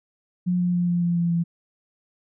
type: tone with pitch steps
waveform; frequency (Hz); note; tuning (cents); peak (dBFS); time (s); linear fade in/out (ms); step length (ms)
sine; 179.1 / 177.45 / 175.82 / 174.2 / 172.6 / 171.01 / 169.44; F3 / F3 / F3 / F3 / F3 / F3 / E3; +44 / +28 / +12 / -4 / -20 / -36 / +48; -19; 0.46-1.44; 20; 140
effects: none